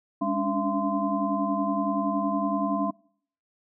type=tone cluster; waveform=sine; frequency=203.3 / 280 / 290.7 / 676 / 1034 Hz; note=G#3 / C#4 / D4 / E5 / C6; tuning=-37 / +18 / -18 / +43 / -21 cents; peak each=-30 dBFS; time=0.21-2.91 s; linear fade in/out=10 ms; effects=noise-tail reverb RT60 0.6 s tail -25 dB re dry